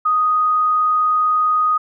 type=tone with vibrato; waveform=sine; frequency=1244.5 Hz; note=D#6; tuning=in tune; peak=-13 dBFS; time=0.05-1.78 s; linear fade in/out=10 ms; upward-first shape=sine; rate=20 Hz; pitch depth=8 cents each way; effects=none